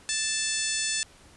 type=harmonic tone; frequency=880 Hz; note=A5; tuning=in tune; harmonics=2 / 3 / 4 / 5 / 6 / 7 / 8 / 9 / 10; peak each=-35 / -35 / -35 / -35 / -35 / -35 / -35 / -35 / -35 dBFS; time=0.09-1.03 s; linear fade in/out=0 ms; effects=pink hiss -54 dBFS RMS until 1.36 s + resampled to 24000 Hz